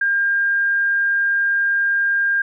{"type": "tone", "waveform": "sine", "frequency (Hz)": 1605, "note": "G6", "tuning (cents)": 40, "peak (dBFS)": -15, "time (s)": [0.01, 2.42], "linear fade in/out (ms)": 5, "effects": []}